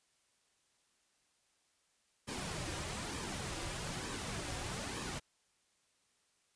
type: noise with flanger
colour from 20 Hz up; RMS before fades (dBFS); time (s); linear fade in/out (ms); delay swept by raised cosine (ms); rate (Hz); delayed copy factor
pink; -41; 2.27-5.2; 20; 1.4 to 4.7; 1.1; -0.55
effects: white hiss -75 dBFS RMS until 6.55 s + resampled to 22050 Hz